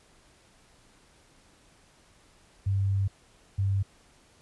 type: tone bursts at uneven times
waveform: sine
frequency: 98 Hz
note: G2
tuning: in tune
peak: -23 dBFS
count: 2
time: 2.66-3.08 / 3.58-3.83 s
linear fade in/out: 10 ms
effects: pink hiss -60 dBFS RMS until 4.41 s + resampled to 24000 Hz